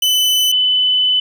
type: tone pair in turn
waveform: 40% pulse / sine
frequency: 3009 / 3009 Hz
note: F#7 / F#7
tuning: +28 / +28 cents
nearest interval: unison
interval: 0 cents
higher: neither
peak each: -11 dBFS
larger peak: neither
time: 0.02-0.52 / 0.52-1.2 s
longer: second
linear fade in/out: 5 ms
effects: none